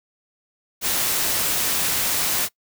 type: noise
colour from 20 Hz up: white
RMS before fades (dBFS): -22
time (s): 0.81-2.49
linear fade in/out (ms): 50
effects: noise-tail reverb RT60 0.1 s tail -22 dB re dry